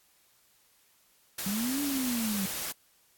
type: noise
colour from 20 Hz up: white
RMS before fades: -35 dBFS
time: 1.38-2.72 s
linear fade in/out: 5 ms
type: linear two-way sweep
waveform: sine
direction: up then down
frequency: 188.3 to 290.4 to 188.3 Hz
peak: -29 dBFS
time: 1.46-2.46 s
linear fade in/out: 5 ms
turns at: 1.82 s
effects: white hiss -65 dBFS RMS until 3.17 s + AAC 64 kbps